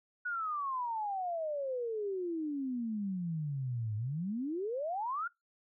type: exponential two-way sweep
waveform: sine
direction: down then up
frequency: 1480 to 103.8 to 1451 Hz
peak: -33 dBFS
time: 0.25-5.28 s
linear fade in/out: 10 ms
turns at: 3.96 s
effects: noise-tail reverb RT60 0.2 s tail -25 dB re dry